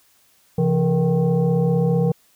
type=tone with frequency modulation; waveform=sine; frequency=169.7 Hz; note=F3; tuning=49 cents flat; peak=-15 dBFS; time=0.58-2.12 s; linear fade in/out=5 ms; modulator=304 Hz; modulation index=1.1; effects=white hiss -58 dBFS RMS until 2.35 s